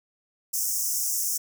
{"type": "high-pass noise", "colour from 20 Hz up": "pink", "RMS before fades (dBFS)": -27, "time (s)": [0.53, 1.38], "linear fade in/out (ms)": 10, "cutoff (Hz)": 5400, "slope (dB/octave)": 96, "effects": []}